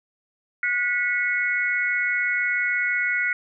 sine tone cluster, 1452 / 1961 / 2197 Hz, F#6 / B6 / C#7, -33 / -13 / -16 cents, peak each -25 dBFS, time 0.63-3.33 s, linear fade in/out 2 ms, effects none

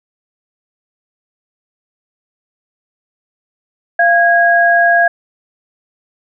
sine tone pair together, 689.2 / 1645 Hz, F5 / G#6, -23 / -17 cents, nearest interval octave + minor third, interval 1506 cents, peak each -10 dBFS, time 3.99-5.08 s, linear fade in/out 5 ms, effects none

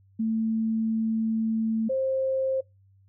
sine tone pair in turn, 222.5 / 529.2 Hz, A3 / C5, +20 / +20 cents, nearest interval octave + minor third, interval 1500 cents, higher second, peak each -23 dBFS, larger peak neither, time 0.19-1.89 / 1.89-2.61 s, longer first, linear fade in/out 10 ms, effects noise-tail reverb RT60 0.2 s tail -24 dB re dry + added 97 Hz sine -56 dBFS peak until 3.08 s

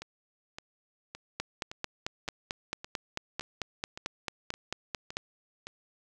two click trains, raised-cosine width 0.2 ms, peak -23 / -15 dBFS, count 11 / 18, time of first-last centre 0.02-5.67 / 1.4-5.169 s, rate 1.77 / 4.51 Hz, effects none

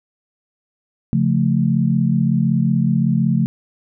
sine chord, Db augmented, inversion none, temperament equal, 138.59 / 174.61 / 220 Hz, Db3 / F3 / A3, 0 / 0 / 0 cents, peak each -18 dBFS, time 1.13-3.46 s, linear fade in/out 0 ms, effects none

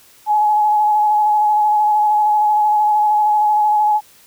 sine tone with vibrato, 845 Hz, G#5, 30 cents sharp, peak -11 dBFS, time 0.26-4.01 s, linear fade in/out 50 ms, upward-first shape square, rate 13 Hz, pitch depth 16 cents each way, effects white hiss -48 dBFS RMS until 4.26 s

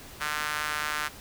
sawtooth tone with high-pass filter, 150.7 Hz, D3, 45 cents sharp, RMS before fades -31 dBFS, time 0.2-1.09 s, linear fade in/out 20 ms, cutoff 1400 Hz, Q 2.2, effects pink hiss -46 dBFS RMS until 1.2 s

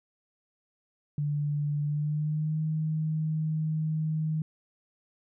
sine tone with pitch glide, 146.83 to 156.46 Hz, D3 to D#3, 0 to +10 cents, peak -26 dBFS, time 1.18-4.42 s, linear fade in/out 2 ms, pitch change +110 cents, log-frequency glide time 1.83-2.61 s, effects none

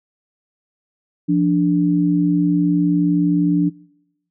sine tone pair together, 173.3 / 292.9 Hz, F3 / D4, -13 / -5 cents, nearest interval major sixth, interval 908 cents, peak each -17 / -15 dBFS, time 1.28-3.7 s, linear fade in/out 20 ms, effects noise-tail reverb RT60 0.9 s tail -25 dB re dry

